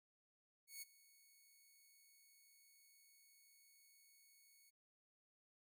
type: tone with ADSR envelope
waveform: 5% pulse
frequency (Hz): 2217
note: C#7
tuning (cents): 0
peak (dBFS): -38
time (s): 0.67-4.71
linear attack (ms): 150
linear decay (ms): 20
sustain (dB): -20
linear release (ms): 23
effects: none